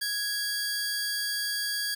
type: tone pair together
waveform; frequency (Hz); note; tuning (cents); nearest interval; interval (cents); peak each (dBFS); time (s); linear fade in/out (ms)
sawtooth; 1661.2 / 4665; G#6 / D8; 0 / -12; octave + tritone; 1788; -28; 0.01-1.95; 10
effects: none